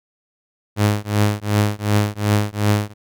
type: tone with tremolo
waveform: sawtooth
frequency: 104.2 Hz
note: G#2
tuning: 6 cents sharp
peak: -8 dBFS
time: 0.76-2.94 s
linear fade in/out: 50 ms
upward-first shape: triangle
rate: 2.7 Hz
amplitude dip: 100%
effects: none